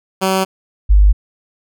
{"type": "tone pair in turn", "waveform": ["10% pulse", "sine"], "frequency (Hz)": [190, 50.32], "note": ["F#3", "G1"], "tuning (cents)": [46, 46], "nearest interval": "octave + major seventh", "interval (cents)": 2300, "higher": "first", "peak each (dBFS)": -5, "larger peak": "neither", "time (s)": [[0.21, 0.45], [0.89, 1.13]], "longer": "neither", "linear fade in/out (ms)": 20, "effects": []}